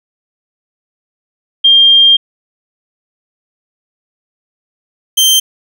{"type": "tone pair in turn", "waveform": ["sine", "sawtooth"], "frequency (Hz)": [3200, 3136], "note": ["G7", "G7"], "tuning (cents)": [35, 0], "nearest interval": "unison", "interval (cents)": 35, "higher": "first", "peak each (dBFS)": -3, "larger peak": "neither", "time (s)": [[1.64, 2.17], [5.17, 5.4]], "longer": "first", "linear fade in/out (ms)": 10, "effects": []}